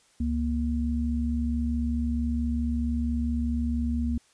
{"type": "tone pair together", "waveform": "sine", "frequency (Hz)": [70.66, 236.5], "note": ["C#2", "A#3"], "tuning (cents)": [34, 25], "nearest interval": "octave + major sixth", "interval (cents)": 2091, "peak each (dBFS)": -27, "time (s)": [0.2, 4.18], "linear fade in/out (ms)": 5, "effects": ["white hiss -62 dBFS RMS until 4.33 s", "resampled to 22050 Hz"]}